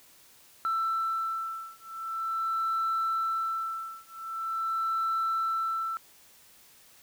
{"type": "beating tone pair", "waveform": "sine", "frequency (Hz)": [1332, 1332.44], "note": ["E6", "E6"], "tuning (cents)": [18, 18], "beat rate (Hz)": 0.44, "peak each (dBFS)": -30, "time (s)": [0.65, 5.97], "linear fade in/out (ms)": 0, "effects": ["tanh soft clip ceiling -23 dBFS", "white hiss -57 dBFS RMS until 7.02 s"]}